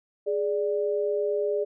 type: tone pair together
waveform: sine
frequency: 416.1 / 587.3 Hz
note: G#4 / D5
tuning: +3 / 0 cents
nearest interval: tritone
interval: 597 cents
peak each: -25 / -28 dBFS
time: 0.26-1.65 s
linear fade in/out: 20 ms
effects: none